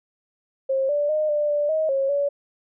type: tone with pitch steps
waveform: sine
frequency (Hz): 535 / 584 / 614 / 593 / 587 / 630 / 543 / 569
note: C5 / D5 / D#5 / D5 / D5 / D#5 / C#5 / C#5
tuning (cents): +38 / -10 / -23 / +17 / -1 / +21 / -36 / +45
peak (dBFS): -19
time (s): 0.69-2.29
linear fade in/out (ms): 10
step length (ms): 200
effects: none